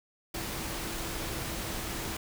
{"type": "tone in noise", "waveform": "sine", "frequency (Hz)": 329.6, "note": "E4", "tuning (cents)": 0, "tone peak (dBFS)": -45, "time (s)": [0.34, 2.17], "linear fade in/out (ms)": 5, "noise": "pink", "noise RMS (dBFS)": -36, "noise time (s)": [0.34, 2.17], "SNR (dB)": -12, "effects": []}